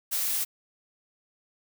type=noise; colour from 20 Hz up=blue; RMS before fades=-28 dBFS; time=0.11-0.45 s; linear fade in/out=20 ms; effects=none